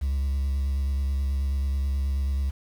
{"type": "tone with vibrato", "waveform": "sine", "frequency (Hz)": 68.5, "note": "C#2", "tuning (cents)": -20, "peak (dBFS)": -20, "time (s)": [0.01, 2.51], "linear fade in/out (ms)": 20, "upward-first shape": "square", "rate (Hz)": 9.3, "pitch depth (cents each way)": 22, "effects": ["tanh soft clip ceiling -22 dBFS", "8-bit"]}